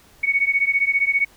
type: beating tone pair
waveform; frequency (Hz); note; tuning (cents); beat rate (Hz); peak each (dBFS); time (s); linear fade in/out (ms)
sine; 2220 / 2235; C#7 / C#7; +2 / +14; 15; -19 / -20; 0.23-1.25; 10
effects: pink hiss -52 dBFS RMS until 1.36 s